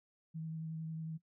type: tone with vibrato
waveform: sine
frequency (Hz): 160.3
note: E3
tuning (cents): -48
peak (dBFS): -39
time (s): 0.34-1.18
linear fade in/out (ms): 20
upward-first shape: triangle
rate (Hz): 11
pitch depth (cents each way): 19
effects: noise-tail reverb RT60 0.1 s tail -17 dB re dry